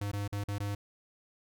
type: tone with dropouts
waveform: square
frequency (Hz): 101.6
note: G#2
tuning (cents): -38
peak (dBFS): -33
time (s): 0.01-0.75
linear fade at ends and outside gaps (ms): 5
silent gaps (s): 0.116-0.132 / 0.278-0.325 / 0.439-0.483 / 0.584-0.601
effects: none